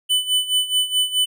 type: tone with tremolo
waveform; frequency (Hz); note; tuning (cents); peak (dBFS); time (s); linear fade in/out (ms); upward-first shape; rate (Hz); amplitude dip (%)
square; 3000; F#7; +23; -15; 0.09-1.26; 20; sine; 4.7; 80
effects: none